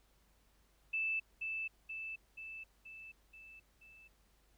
sine tone with echo, 2637 Hz, E7, in tune, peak -33 dBFS, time 0.93-1.2 s, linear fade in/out 10 ms, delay 480 ms, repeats 6, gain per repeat -4 dB, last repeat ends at 4.08 s, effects added 50 Hz sine -70 dBFS peak until 4.57 s + pink hiss -73 dBFS RMS until 4.57 s

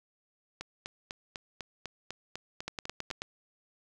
two click trains, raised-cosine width 0.2 ms, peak -18 / -21 dBFS, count 6 / 11, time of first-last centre 2.68-3.219 / 0.61-3.104 s, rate 9.27 / 4.01 Hz, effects none

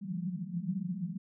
pink band-pass noise, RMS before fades -36 dBFS, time 0.01-1.18 s, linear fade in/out 20 ms, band 170 to 200 Hz, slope 96 dB/octave, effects none

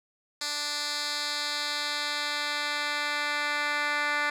10% pulse tone with band-pass filter sweep, 293.7 Hz, D4, in tune, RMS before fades -30 dBFS, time 0.41-4.3 s, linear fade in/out 5 ms, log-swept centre 5200 to 2100 Hz, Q 1.5, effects none

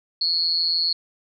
sine tone with amplitude modulation, 4352 Hz, C#8, 33 cents flat, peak -15 dBFS, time 0.21-0.93 s, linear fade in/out 5 ms, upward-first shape sine, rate 167 Hz, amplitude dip 90%, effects none

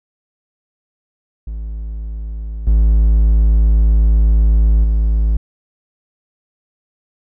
triangle tone with level steps, 54 Hz, A1, 32 cents flat, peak -20 / -6 / -9 dBFS, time 1.47-5.37 s, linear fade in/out 5 ms, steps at 2.67 / 4.84 s, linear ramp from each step 2 ms, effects none

